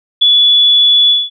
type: tone with ADSR envelope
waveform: sine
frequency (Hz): 3427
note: A7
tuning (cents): -46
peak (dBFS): -3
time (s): 0.21-1.3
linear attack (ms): 14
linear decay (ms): 4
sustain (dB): -2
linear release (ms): 200
effects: none